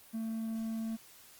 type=tone; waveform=triangle; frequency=223.7 Hz; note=A3; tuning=29 cents sharp; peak=-32 dBFS; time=0.13-0.97 s; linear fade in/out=20 ms; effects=white hiss -57 dBFS RMS until 1.39 s + Opus 32 kbps